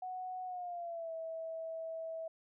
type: tone with pitch glide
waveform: sine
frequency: 739 to 650.8 Hz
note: F#5 to E5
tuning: -2 to -22 cents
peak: -39 dBFS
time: 0.02-2.28 s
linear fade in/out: 5 ms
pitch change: -220 cents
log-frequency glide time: 0.45-1.13 s
effects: none